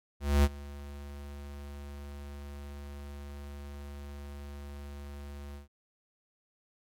square tone with ADSR envelope, 71.4 Hz, D2, 48 cents flat, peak -20 dBFS, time 0.2-5.68 s, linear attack 240 ms, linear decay 41 ms, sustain -22 dB, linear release 130 ms, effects AAC 64 kbps

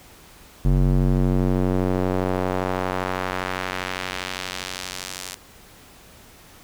square tone with band-pass filter sweep, 46.25 Hz, F#1, in tune, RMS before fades -23 dBFS, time 0.65-5.35 s, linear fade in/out 0 ms, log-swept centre 130 to 7800 Hz, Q 0.81, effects pink hiss -48 dBFS RMS until 6.63 s

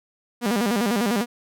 sawtooth tone with vibrato, 219.1 Hz, A3, 7 cents flat, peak -16 dBFS, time 0.41-1.26 s, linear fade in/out 50 ms, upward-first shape square, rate 10 Hz, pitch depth 160 cents each way, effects none

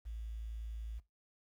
sine tone with quantisation, 55.5 Hz, A1, 16 cents sharp, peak -40 dBFS, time 0.05-1 s, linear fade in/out 20 ms, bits 11, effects noise-tail reverb RT60 0.2 s tail -17 dB re dry

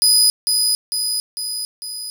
25% pulse tone with echo, 4978 Hz, D#8, in tune, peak -6 dBFS, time 0.02-0.3 s, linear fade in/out 0 ms, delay 450 ms, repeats 4, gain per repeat -4 dB, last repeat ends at 2.1 s, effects none

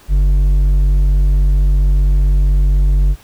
sine tone with hard clipping, 47.82 Hz, G1, 42 cents flat, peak -10 dBFS, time 0.08-3.16 s, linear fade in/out 50 ms, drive 5 dB, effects pink hiss -45 dBFS RMS until 3.23 s

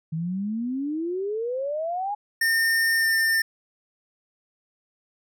sine exponential sweep, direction up, 155.56 to 841 Hz, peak -25 dBFS, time 0.12-2.15 s, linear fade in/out 10 ms
square tone with pitch glide, 1818 to 1802.3 Hz, A#6 to A6, -44 to +41 cents, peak -20 dBFS, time 2.41-3.42 s, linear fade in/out 5 ms, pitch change -15 cents, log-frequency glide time 2.98-3.06 s
effects none

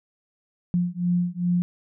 sine beating tone pair, 175.2 / 177.7 Hz, F3 / F3, +6 / +30 cents, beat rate 2.5 Hz, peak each -24 dBFS, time 0.74-1.62 s, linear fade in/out 0 ms, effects none

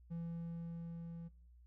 triangle tone with level ramp, 167.9 Hz, E3, 32 cents sharp, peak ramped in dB -38 to -44 dBFS, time 0.1-1.29 s, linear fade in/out 20 ms, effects noise-tail reverb RT60 0.6 s tail -21 dB re dry + added 60 Hz sine -59 dBFS peak until 1.66 s

